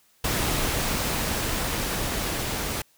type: noise with level ramp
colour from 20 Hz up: pink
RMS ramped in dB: -25 to -29 dBFS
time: 0.24-2.82 s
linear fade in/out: 5 ms
effects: white hiss -62 dBFS RMS until 2.97 s